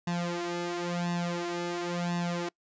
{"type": "tone with flanger", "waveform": "sawtooth", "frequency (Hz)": 173.8, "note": "F3", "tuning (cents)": -8, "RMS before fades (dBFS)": -32, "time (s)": [0.07, 2.49], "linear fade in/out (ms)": 5, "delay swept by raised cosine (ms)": [1.1, 3.4], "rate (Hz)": 0.96, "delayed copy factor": 0.9, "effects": ["noise-tail reverb RT60 0.1 s tail -25 dB re dry", "resampled to 16000 Hz"]}